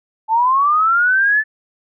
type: linear sweep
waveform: sine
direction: up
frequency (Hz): 865 to 1760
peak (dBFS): -11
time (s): 0.28-1.44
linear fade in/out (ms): 50
effects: none